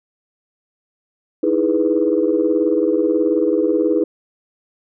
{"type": "chord", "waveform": "sine", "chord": "E major seventh", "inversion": "third", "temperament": "equal", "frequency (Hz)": [311.1, 329.6, 415.3, 493.9], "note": ["D#4", "E4", "G#4", "B4"], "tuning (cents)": [0, 0, 0, 0], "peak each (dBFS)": -19, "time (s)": [1.43, 4.04], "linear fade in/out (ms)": 5, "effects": ["tanh soft clip ceiling -4 dBFS"]}